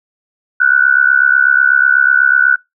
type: tone with amplitude modulation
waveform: sine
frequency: 1480 Hz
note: F#6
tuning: in tune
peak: -3 dBFS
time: 0.6-2.56 s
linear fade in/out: 10 ms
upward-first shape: sine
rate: 68.1 Hz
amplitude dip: 90%
effects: noise-tail reverb RT60 0.2 s tail -25 dB re dry